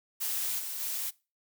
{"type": "noise with level steps", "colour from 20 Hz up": "blue", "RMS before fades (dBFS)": [-32, -37, -34], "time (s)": [0.2, 1.11], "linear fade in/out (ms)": 20, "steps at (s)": [0.58, 0.79], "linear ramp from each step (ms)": 20, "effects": ["noise-tail reverb RT60 0.3 s tail -22 dB re dry"]}